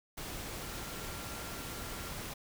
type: tone in noise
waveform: sine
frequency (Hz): 1378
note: F6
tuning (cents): -24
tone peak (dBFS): -52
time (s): 0.62-2.13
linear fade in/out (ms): 10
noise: pink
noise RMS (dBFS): -42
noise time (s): 0.17-2.34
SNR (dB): -13
effects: none